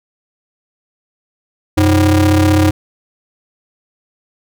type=ring-modulated tone; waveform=square; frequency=109.4 Hz; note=A2; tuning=9 cents flat; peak=-6 dBFS; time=1.77-2.71 s; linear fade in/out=10 ms; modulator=201 Hz; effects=none